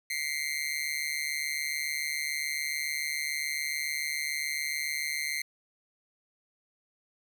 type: tone with amplitude modulation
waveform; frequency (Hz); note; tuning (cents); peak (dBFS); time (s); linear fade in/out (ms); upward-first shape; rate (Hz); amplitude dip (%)
sawtooth; 2093; C7; 0; -23; 0.1-5.42; 5; sine; 147; 90
effects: none